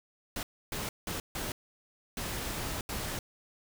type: noise bursts at uneven times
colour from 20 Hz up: pink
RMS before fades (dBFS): -36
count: 6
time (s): 0.36-0.43 / 0.72-0.89 / 1.07-1.2 / 1.35-1.52 / 2.17-2.81 / 2.89-3.19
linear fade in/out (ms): 2
effects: none